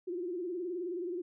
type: tone with vibrato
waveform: sine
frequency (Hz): 353.6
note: F4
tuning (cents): +22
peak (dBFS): -34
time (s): 0.07-1.22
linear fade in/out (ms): 10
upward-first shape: sine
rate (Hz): 19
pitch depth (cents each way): 97
effects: none